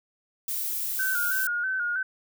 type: noise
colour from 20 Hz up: violet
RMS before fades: -30 dBFS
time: 0.48-1.47 s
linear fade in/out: 2 ms
type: tone with vibrato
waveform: sine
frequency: 1480 Hz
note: F#6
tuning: in tune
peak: -25 dBFS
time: 0.99-2.03 s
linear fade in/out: 5 ms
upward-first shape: square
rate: 3.1 Hz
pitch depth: 58 cents each way
effects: none